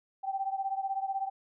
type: beating tone pair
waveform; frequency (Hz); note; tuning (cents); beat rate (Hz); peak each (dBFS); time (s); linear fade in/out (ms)
sine; 774 / 790; G5 / G5; -22 / +13; 16; -32 / -35; 0.23-1.3; 20
effects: none